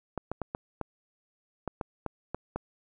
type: clicks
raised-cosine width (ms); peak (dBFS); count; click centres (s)
1; -18; 10; 0.177 / 0.316 / 0.417 / 0.549 / 0.813 / 1.677 / 1.812 / 2.063 / 2.346 / 2.56
effects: none